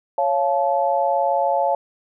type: chord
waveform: sine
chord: Db augmented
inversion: none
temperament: just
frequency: 554.4 / 693 / 866.2 Hz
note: Db5 / F5 / A5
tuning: 0 / -14 / -27 cents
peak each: -21 dBFS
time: 0.18-1.75 s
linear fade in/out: 2 ms
effects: none